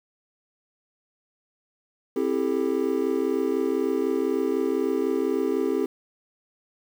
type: chord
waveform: triangle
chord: A minor seventh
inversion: first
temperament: just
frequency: 264 / 330 / 396 / 440 Hz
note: C4 / E4 / G4 / A4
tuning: +16 / +2 / +18 / 0 cents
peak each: -26 / -26 / -24 / -27 dBFS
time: 2.16-5.86 s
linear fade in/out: 5 ms
effects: 8-bit